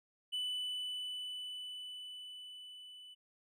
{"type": "tone with level ramp", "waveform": "triangle", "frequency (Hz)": 2988, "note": "F#7", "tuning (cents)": 16, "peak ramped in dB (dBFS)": [-33, -50], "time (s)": [0.32, 3.15], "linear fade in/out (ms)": 20, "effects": []}